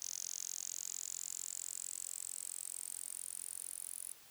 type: tone with high-pass filter sweep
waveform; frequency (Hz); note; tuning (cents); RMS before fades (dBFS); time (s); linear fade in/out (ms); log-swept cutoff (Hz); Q
10% pulse; 44.44; F1; +31; -45; 0.02-4.12; 0; 6200 to 10000; 6.9
effects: white hiss -60 dBFS RMS until 4.3 s